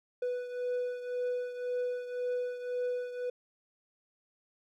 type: beating tone pair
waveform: triangle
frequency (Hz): 493.9 / 495.8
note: B4 / B4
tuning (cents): 0 / +7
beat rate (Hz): 1.9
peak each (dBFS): -31 / -37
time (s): 0.22-3.3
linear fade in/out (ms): 5
effects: none